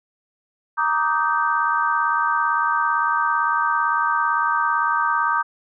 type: chord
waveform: sine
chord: Eb major seventh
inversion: second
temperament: just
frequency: 933.4 / 1166.7 / 1244.5 / 1555.6 Hz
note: Bb5 / D6 / Eb6 / G6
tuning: +2 / -12 / 0 / -14 cents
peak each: -23 dBFS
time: 0.77-5.43 s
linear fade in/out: 20 ms
effects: none